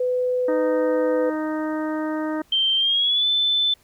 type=tone; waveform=sine; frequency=501 Hz; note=B4; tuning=25 cents sharp; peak=-19 dBFS; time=0-1.3 s; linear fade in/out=5 ms
type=harmonic tone; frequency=310 Hz; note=D#4; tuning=6 cents flat; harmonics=1 / 2 / 3 / 4 / 5 / 6; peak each=-24 / -30 / -34 / -36 / -38 / -40 dBFS; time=0.48-2.42 s; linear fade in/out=5 ms
type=tone with pitch glide; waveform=sine; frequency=3136 to 3520 Hz; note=G7 to A7; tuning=0 to 0 cents; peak=-17 dBFS; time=2.52-3.74 s; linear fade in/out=5 ms; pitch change=+200 cents; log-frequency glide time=2.77-3.28 s
effects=pink hiss -58 dBFS RMS until 3.83 s